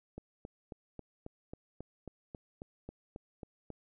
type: click train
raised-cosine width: 2 ms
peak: -30 dBFS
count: 14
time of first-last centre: 0.18-3.703 s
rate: 3.69 Hz
effects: none